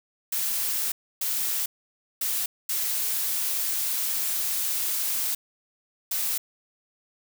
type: noise bursts at uneven times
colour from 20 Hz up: blue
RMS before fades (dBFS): -27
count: 5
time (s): 0.32-0.92 / 1.21-1.66 / 2.21-2.46 / 2.69-5.35 / 6.11-6.38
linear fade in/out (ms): 5
effects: none